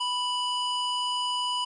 harmonic tone, 987.8 Hz, B5, in tune, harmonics 1 / 3 / 5 / 7 / 9, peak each -29 / -29 / -38 / -47 / -44 dBFS, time 0-1.65 s, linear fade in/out 10 ms, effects none

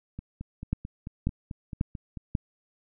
two click trains, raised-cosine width 5 ms, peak -24 / -13 dBFS, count 10 / 4, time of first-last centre 0.19-2.172 / 0.73-2.352 s, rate 4.54 / 1.85 Hz, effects none

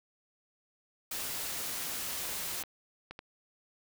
white noise, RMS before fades -37 dBFS, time 1.11-2.63 s, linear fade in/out 5 ms
clicks, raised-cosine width 0.3 ms, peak -27 dBFS, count 5, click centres 2.253 / 2.292 / 2.637 / 3.11 / 3.191 s
effects none

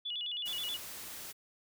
sine tone with vibrato, 3167 Hz, G7, 17 cents sharp, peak -35 dBFS, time 0.05-0.77 s, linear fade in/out 10 ms, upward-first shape square, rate 9.4 Hz, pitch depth 150 cents each way
white noise, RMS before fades -45 dBFS, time 0.45-1.33 s, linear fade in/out 20 ms
effects none

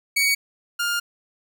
sawtooth tone pair in turn, 2247 / 1409 Hz, C#7 / F6, +23 / +15 cents, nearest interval minor sixth, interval 808 cents, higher first, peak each -14 / -18 dBFS, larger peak first, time 0.16-0.35 / 0.79-1 s, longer second, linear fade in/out 10 ms, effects none

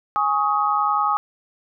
sine chord, Ab suspended fourth, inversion none, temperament equal with one note detuned, 830.6 / 1108.7 / 1259 Hz, Ab5 / Db6 / Eb6, 0 / 0 / +20 cents, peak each -22 / -24 / -20 dBFS, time 0.16-1.17 s, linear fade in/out 0 ms, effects none

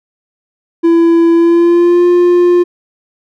triangle tone with pitch glide, 335 to 352.5 Hz, E4 to F4, +28 to +16 cents, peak -3 dBFS, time 0.83-2.64 s, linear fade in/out 20 ms, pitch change +88 cents, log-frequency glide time 1.33-2.06 s, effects none

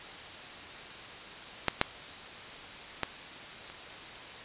clicks, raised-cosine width 0.3 ms, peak -8 / -6 / -12 / -29 dBFS, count 4, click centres 1.683 / 1.814 / 3.033 / 3.7 s, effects white hiss -44 dBFS RMS until 4.44 s + resampled to 8000 Hz

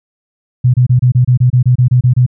sine tone bursts, 125 Hz, B2, 21 cents sharp, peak -5 dBFS, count 13, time 0.64-2.264 s, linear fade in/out 10 ms, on 100 ms, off 27 ms, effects none

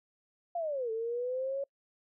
sine linear two-way sweep, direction down then up, 707 to 440 to 559 Hz, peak -31 dBFS, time 0.55-1.64 s, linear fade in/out 5 ms, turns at 0.91 s, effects noise-tail reverb RT60 0.1 s tail -26 dB re dry

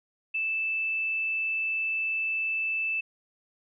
sine tone, 2637 Hz, E7, in tune, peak -26 dBFS, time 0.34-3.01 s, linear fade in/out 10 ms, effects none

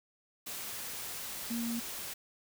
sine tone in noise, 233 Hz, A#3, 1 cent flat, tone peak -33 dBFS, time 1.5-1.8 s, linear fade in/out 10 ms, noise white, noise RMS -41 dBFS, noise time 0.46-2.14 s, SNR +5 dB, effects none

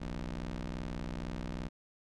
20% pulse ring-modulated tone, 62.4 Hz, B1, 19 cents sharp, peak -29 dBFS, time 0-1.69 s, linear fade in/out 20 ms, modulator 103 Hz, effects low-pass 6000 Hz 12 dB/octave

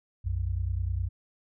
sine tone pair together, 61.74 / 91.6 Hz, B1 / F#2, 0 / -17 cents, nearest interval perfect fifth, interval 683 cents, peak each -30 / -29 dBFS, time 0.24-1.09 s, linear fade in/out 20 ms, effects none

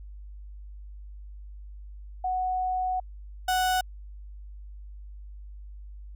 sine / 35% pulse tone pair in turn, 740 / 740 Hz, F#5 / F#5, 0 / 0 cents, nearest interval unison, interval 0 cents, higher neither, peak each -25 / -21 dBFS, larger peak second, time 2.24-3 / 3.48-3.81 s, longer first, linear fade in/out 5 ms, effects added 50 Hz sine -40 dBFS peak until 6.15 s

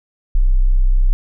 sine tone, 31.86 Hz, C1, 45 cents flat, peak -9 dBFS, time 0.35-1.13 s, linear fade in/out 0 ms, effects none

